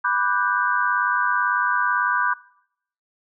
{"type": "chord", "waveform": "sine", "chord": "G major seventh", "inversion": "first", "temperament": "equal with one note detuned", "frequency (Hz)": [987.8, 1174.7, 1480, 1578], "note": ["B5", "D6", "F#6", "G6"], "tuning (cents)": [0, 0, 0, 11], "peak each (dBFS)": -24, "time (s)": [0.04, 2.34], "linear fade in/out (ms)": 10, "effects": ["noise-tail reverb RT60 0.7 s tail -21 dB re dry"]}